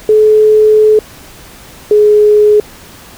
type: tone pair in turn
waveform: sine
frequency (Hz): 429.4 / 420.3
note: A4 / G#4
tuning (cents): -42 / +21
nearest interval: unison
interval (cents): 37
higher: first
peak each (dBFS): -3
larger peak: neither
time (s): 0.09-0.99 / 1.91-2.6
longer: first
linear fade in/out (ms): 2
effects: pink hiss -35 dBFS RMS until 3.17 s